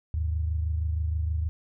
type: tone pair together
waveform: sine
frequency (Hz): 77.47 / 103.83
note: D#2 / G#2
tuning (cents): -7 / 0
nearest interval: perfect fourth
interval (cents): 507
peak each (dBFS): -25 / -34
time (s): 0.14-1.49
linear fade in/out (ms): 0
effects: none